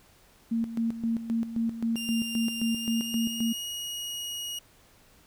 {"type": "tone with tremolo", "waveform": "sine", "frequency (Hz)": 228.9, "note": "A#3", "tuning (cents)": -31, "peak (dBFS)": -24, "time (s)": [0.51, 3.53], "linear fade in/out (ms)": 10, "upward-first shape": "square", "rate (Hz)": 3.8, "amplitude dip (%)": 70}
{"type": "tone with pitch glide", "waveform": "sawtooth", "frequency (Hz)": [2797, 2886], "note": ["F7", "F#7"], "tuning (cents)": [2, -44], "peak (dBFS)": -30, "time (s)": [1.96, 4.59], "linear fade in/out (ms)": 5, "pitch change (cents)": 54, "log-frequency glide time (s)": [2.68, 3.67]}
{"effects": ["pink hiss -59 dBFS RMS until 5.26 s"]}